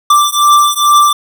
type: beating tone pair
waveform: square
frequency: 1174.7 / 1177 Hz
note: D6 / D6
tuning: 0 / +3 cents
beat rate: 2.3 Hz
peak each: -10 dBFS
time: 0.1-1.13 s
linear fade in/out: 5 ms
effects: none